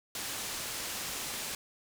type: low-pass noise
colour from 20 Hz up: white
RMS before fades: -38 dBFS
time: 0.15-1.55 s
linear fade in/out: 2 ms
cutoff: 9800 Hz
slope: 12 dB/octave
effects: none